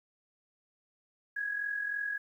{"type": "tone with amplitude modulation", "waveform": "sine", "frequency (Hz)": 1661.2, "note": "G#6", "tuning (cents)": 0, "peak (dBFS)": -29, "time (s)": [1.36, 2.18], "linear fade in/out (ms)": 10, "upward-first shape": "sine", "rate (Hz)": 43.2, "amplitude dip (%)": 60, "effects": ["11-bit"]}